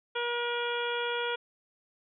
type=harmonic tone; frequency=477.7 Hz; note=A#4; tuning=42 cents sharp; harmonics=1 / 2 / 3 / 4 / 5 / 6 / 7; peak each=-33 / -36 / -35 / -44 / -40 / -42 / -38 dBFS; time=0.15-1.36 s; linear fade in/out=10 ms; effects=none